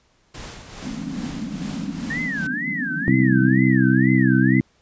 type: noise with tremolo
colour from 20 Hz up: pink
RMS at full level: -35 dBFS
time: 0.34-2.47 s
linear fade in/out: 5 ms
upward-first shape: triangle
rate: 2.4 Hz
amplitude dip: 60%
type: band-pass noise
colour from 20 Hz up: white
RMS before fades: -29 dBFS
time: 0.82-3.63 s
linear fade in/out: 20 ms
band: 150 to 290 Hz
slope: 96 dB/octave
type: tone with vibrato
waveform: sine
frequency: 1769 Hz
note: A6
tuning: 9 cents sharp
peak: -24 dBFS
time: 2.1-4.6 s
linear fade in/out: 5 ms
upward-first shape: sine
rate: 2.1 Hz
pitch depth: 260 cents each way
type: harmonic tone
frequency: 64.5 Hz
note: C2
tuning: 24 cents flat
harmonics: 2 / 3 / 4 / 5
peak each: -19 / -19 / -18 / -21 dBFS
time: 3.08-4.61 s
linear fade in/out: 0 ms
effects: pink hiss -61 dBFS RMS until 4.81 s + resampled to 16000 Hz